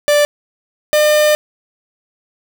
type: tone pair in turn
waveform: 45% pulse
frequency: 587.3 / 603.1 Hz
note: D5 / D5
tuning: 0 / +46 cents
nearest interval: unison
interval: 46 cents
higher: second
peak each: -9 dBFS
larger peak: neither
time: 0.08-0.25 / 0.93-1.35 s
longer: second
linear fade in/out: 0 ms
effects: none